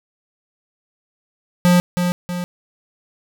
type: tone with echo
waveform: square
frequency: 177.4 Hz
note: F3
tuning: 27 cents sharp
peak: -11 dBFS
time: 1.65-1.8 s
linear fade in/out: 0 ms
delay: 320 ms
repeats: 2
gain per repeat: -6 dB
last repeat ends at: 2.44 s
effects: none